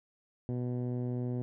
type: tone with low-pass filter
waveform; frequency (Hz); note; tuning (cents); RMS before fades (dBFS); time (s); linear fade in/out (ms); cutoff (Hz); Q
10% pulse; 123.47; B2; 0; -34; 0.49-1.42; 0; 270; 0.59
effects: none